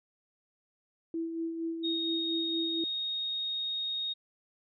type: tone with tremolo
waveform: sine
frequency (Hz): 329.6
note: E4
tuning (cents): 0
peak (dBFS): -30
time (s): 1.14-2.84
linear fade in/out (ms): 2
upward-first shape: sine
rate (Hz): 4.3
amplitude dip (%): 45
type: tone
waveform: sine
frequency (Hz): 3729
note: A#7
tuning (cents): 0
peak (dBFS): -31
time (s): 1.83-4.14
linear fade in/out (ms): 20
effects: none